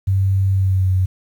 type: tone with pitch glide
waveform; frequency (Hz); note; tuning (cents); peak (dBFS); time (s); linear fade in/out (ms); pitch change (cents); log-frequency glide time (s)
sine; 96.5 to 93.11; G2 to F#2; -27 to +11; -13; 0.07-1.06; 10; -62; 0.52-0.92
effects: 8-bit